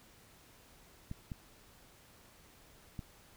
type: clicks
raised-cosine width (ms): 5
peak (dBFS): -28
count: 3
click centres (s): 1.114 / 1.318 / 2.992
effects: pink hiss -61 dBFS RMS until 3.36 s